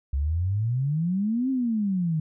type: exponential two-way sweep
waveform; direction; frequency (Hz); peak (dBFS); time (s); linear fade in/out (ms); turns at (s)
sine; up then down; 66 to 269.5 to 152.8; -22; 0.13-2.2; 5; 1.5
effects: none